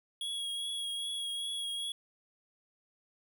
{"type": "tone with vibrato", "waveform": "square", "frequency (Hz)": 3322, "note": "G#7", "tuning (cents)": 0, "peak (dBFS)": -35, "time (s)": [0.21, 1.92], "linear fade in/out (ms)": 2, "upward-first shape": "triangle", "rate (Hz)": 2.5, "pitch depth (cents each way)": 25, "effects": []}